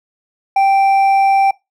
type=tone with hard clipping; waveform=sine; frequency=783 Hz; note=G5; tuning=2 cents flat; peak=-10 dBFS; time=0.56-1.51 s; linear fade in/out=5 ms; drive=4 dB; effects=noise-tail reverb RT60 0.2 s tail -21 dB re dry